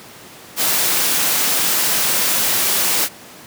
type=noise; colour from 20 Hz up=white; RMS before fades=-17 dBFS; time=0.56-3.09 s; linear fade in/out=50 ms; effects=pink hiss -39 dBFS RMS until 3.46 s + high-pass 150 Hz 12 dB/octave